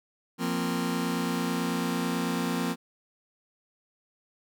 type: chord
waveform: sawtooth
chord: F suspended fourth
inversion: none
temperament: just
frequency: 174.61 / 232.8 / 261.9 Hz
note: F3 / Bb3 / C4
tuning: 0 / -2 / +2 cents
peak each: -27 dBFS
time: 0.38-2.76 s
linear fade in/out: 50 ms
effects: none